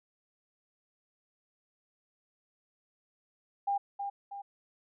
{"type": "tone with echo", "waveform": "sine", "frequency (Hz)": 801, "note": "G5", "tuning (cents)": 37, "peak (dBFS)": -27, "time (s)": [3.67, 3.78], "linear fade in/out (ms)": 10, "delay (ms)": 320, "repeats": 2, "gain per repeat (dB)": -6, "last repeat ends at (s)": 4.42, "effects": []}